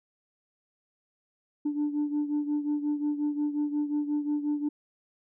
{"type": "beating tone pair", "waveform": "sine", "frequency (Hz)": [293.7, 299.3], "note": ["D4", "D4"], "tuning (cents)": [0, 33], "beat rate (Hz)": 5.6, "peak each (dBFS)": [-26, -31], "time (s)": [1.65, 4.69], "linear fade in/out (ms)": 10, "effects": ["tanh soft clip ceiling -22 dBFS"]}